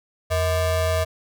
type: ring-modulated tone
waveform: square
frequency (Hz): 277.2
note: C#4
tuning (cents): 0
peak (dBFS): -17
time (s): 0.3-1.05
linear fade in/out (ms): 20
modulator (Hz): 362
effects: none